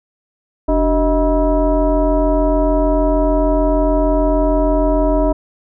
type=tone with frequency modulation; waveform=sine; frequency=293.7 Hz; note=D4; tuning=in tune; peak=-11 dBFS; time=0.68-5.33 s; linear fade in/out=10 ms; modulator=337 Hz; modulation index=1.5; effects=none